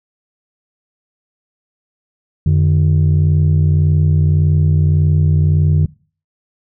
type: tone pair together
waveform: sine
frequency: 89.55 / 151.3 Hz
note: F2 / D#3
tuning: +44 / -48 cents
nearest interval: major sixth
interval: 908 cents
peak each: -10 dBFS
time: 2.46-5.86 s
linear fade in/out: 5 ms
effects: noise-tail reverb RT60 0.4 s tail -22 dB re dry + tanh soft clip ceiling -6 dBFS